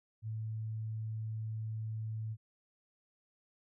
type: tone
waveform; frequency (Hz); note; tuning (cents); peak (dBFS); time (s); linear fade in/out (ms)
sine; 110; A2; 0; -36; 0.22-2.37; 50
effects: none